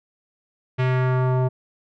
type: tone with low-pass filter sweep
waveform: square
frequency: 128.2 Hz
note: C3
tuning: 35 cents flat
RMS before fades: -20 dBFS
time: 0.78-1.49 s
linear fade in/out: 20 ms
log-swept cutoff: 2600 to 760 Hz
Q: 1.5
effects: none